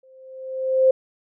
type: tone with exponential growth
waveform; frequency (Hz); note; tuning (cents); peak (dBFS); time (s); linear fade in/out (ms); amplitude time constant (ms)
sine; 523.3; C5; 0; -10; 0.03-0.91; 5; 190
effects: none